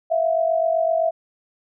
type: tone pair together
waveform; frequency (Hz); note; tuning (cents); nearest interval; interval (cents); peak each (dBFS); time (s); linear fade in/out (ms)
sine; 653 / 700.8; E5 / F5; -17 / +6; minor second; 123; -18 / -23; 0.1-1.11; 20
effects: none